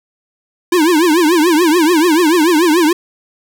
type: tone with vibrato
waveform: square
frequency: 329.6 Hz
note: E4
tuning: in tune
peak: -9 dBFS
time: 0.72-2.93 s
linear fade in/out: 5 ms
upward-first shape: triangle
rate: 6.9 Hz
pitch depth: 210 cents each way
effects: none